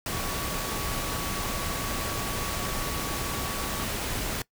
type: tone in noise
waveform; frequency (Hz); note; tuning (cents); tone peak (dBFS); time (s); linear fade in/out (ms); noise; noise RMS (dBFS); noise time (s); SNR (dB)
sine; 1131; C#6; +34; -38; 0.12-3.84; 2; pink; -31; 0.06-4.42; -10
effects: noise-tail reverb RT60 0.1 s tail -21 dB re dry